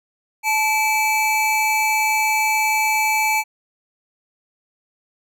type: tone pair together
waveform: square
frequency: 866.5 / 2311 Hz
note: A5 / D7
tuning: -27 / -28 cents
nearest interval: octave + perfect fourth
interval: 1699 cents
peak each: -20 / -20 dBFS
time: 0.43-3.44 s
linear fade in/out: 50 ms
effects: none